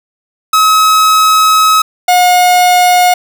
45% pulse tone pair in turn, 1280 / 720.2 Hz, D#6 / F#5, +49 / -47 cents, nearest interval minor seventh, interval 996 cents, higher first, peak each -5 dBFS, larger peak neither, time 0.53-1.82 / 2.08-3.14 s, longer first, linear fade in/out 5 ms, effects none

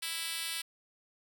5% pulse tone with high-pass filter, 329.6 Hz, E4, in tune, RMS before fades -37 dBFS, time 0.02-0.62 s, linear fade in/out 10 ms, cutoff 2900 Hz, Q 0.54, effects none

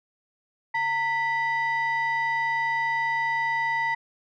sine tone pair together, 915 / 1970.4 Hz, A#5 / B6, -32 / -5 cents, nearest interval octave + minor second, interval 1327 cents, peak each -24 dBFS, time 0.74-3.95 s, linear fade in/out 10 ms, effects tanh soft clip ceiling -19 dBFS

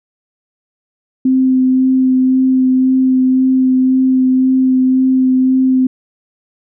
sine tone with vibrato, 259.3 Hz, C4, 15 cents flat, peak -8 dBFS, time 1.25-5.87 s, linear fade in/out 5 ms, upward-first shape sine, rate 1.9 Hz, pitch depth 11 cents each way, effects none

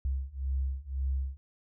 sine beating tone pair, 65.9 / 67.8 Hz, C2 / C#2, +13 / -38 cents, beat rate 1.9 Hz, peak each -33 / -32 dBFS, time 0.05-1.37 s, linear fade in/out 0 ms, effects none

